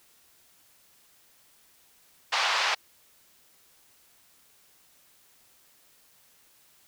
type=band-pass noise; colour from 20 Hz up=pink; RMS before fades=-26 dBFS; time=2.32-2.75 s; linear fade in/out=10 ms; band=780 to 5100 Hz; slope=24 dB/octave; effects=white hiss -61 dBFS RMS until 6.87 s